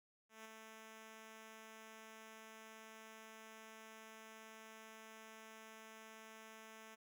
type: tone with ADSR envelope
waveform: 5% pulse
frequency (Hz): 220.6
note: A3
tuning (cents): +5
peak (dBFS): -40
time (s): 0.29-6.96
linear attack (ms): 160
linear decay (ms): 11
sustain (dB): -4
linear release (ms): 23
effects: none